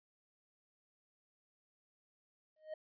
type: tone with exponential growth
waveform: triangle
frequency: 622.3 Hz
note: D#5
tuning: in tune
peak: -36 dBFS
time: 2.56-2.74 s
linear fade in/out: 5 ms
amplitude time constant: 39 ms
effects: resampled to 11025 Hz